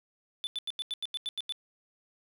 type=tone bursts; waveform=triangle; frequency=3500 Hz; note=A7; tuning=10 cents flat; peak=-30 dBFS; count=10; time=0.44-1.523 s; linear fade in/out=0 ms; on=30 ms; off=87 ms; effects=none